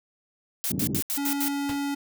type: noise bursts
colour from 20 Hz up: blue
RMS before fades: -28 dBFS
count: 6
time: 0.64-1.483 s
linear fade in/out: 0 ms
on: 78 ms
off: 75 ms
type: band-pass noise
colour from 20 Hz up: white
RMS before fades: -29 dBFS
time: 0.7-1.01 s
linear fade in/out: 10 ms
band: 100 to 280 Hz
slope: 24 dB/octave
type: tone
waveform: square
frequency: 282.4 Hz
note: C#4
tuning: 32 cents sharp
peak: -27 dBFS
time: 1.17-1.95 s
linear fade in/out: 10 ms
type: noise with exponential decay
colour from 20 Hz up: pink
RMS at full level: -32 dBFS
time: 1.69-1.84 s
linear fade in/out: 1 ms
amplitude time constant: 31 ms
effects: none